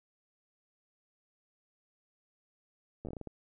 slowing click train, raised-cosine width 2 ms, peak -28 dBFS, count 9, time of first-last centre 3.05-3.273 s, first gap 9 ms, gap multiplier 1.31, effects none

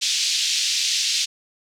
white band-pass noise, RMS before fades -22 dBFS, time 0.01-1.26 s, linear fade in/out 20 ms, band 2800 to 6000 Hz, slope 24 dB/octave, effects none

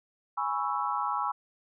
sine chord, C# minor seventh, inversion second, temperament equal, 830.6 / 987.8 / 1108.7 / 1318.5 Hz, G#5 / B5 / C#6 / E6, 0 / 0 / 0 / 0 cents, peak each -33 dBFS, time 0.37-1.32 s, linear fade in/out 10 ms, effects none

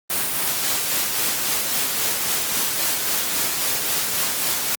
white noise with tremolo, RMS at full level -21 dBFS, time 0.1-4.75 s, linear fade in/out 0 ms, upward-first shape sine, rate 3.7 Hz, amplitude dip 30%, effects high-pass 100 Hz 12 dB/octave + Opus 32 kbps

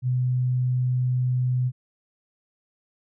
sine tone, 126.1 Hz, B2, 36 cents sharp, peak -20 dBFS, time 0.02-1.72 s, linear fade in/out 50 ms, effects none

